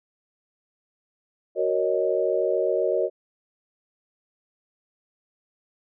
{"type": "chord", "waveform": "sine", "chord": "D# minor seventh", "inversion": "first", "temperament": "equal with one note detuned", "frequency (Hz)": [372.8, 466.2, 554.4, 622.3], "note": ["F#4", "A#4", "C#5", "D#5"], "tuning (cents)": [13, 0, 0, 0], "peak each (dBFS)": -26, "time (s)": [1.55, 3.1], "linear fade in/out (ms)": 50, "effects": []}